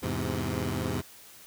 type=chord; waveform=15% pulse; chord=E augmented; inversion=none; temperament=equal with one note detuned; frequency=82.41 / 103.83 / 128.86 Hz; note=E2 / G#2 / B#2; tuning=0 / 0 / -26 cents; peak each=-27 dBFS; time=0.02-1.02 s; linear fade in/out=20 ms; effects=white hiss -51 dBFS RMS until 1.46 s